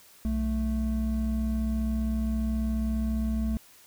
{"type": "tone pair together", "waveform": "triangle", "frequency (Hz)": [61.74, 220], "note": ["B1", "A3"], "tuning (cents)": [0, 0], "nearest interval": "octave + minor seventh", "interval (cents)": 2200, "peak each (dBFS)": -26, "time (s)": [0.25, 3.57], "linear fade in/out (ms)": 0, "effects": ["white hiss -55 dBFS RMS until 3.86 s"]}